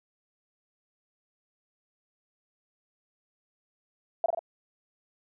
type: tone with echo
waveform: sine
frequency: 671 Hz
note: E5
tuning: 31 cents sharp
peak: -20 dBFS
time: 4.24-4.26 s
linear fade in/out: 2 ms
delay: 44 ms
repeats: 3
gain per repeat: -3 dB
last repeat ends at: 4.392 s
effects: none